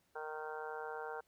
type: harmonic tone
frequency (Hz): 154.7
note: D#3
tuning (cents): -10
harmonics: 3 / 4 / 5 / 6 / 7 / 8 / 9 / 10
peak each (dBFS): -45 / -53 / -47 / -49 / -54 / -60 / -49 / -52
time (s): 0.15-1.21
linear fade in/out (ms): 10
effects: pink hiss -75 dBFS RMS until 1.27 s + high-pass 60 Hz 12 dB/octave